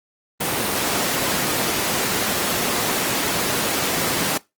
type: high-pass noise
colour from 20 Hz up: pink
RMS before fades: -22 dBFS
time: 0.4-4.38 s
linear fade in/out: 10 ms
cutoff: 180 Hz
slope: 12 dB/octave
effects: noise-tail reverb RT60 0.2 s tail -20 dB re dry + Opus 24 kbps